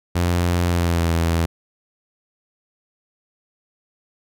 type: tone with pitch glide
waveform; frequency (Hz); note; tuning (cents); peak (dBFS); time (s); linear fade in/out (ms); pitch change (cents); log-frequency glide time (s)
sawtooth; 87.4 to 83.36; F2 to E2; +2 to +20; -13; 0.15-1.46; 10; -82; 0.67-1.12
effects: none